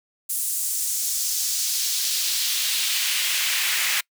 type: noise with high-pass filter sweep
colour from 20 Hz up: pink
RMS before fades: -24 dBFS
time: 0.29-4.01 s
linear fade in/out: 10 ms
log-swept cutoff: 9300 to 1900 Hz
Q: 1.4
effects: noise-tail reverb RT60 0.1 s tail -25 dB re dry